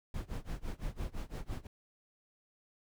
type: noise with tremolo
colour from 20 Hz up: brown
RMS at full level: -36 dBFS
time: 0.14-1.67 s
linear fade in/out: 2 ms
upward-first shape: sine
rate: 5.9 Hz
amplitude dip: 95%
effects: none